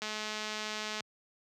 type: click train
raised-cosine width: 0.2 ms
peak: -20 dBFS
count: 212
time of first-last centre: 0.02-1.006 s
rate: 214 Hz
effects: high-pass 100 Hz 12 dB/octave